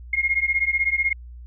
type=beating tone pair; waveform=sine; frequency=2137 / 2153 Hz; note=C7 / C7; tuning=+36 / +49 cents; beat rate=16 Hz; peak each=-22 dBFS; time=0.13-1.13 s; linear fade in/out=5 ms; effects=added 60 Hz sine -37 dBFS peak until 1.46 s